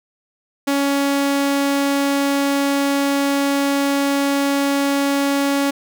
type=tone; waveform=sawtooth; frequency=279.8 Hz; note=C#4; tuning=16 cents sharp; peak=-12 dBFS; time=0.67-5.71 s; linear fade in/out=10 ms; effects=none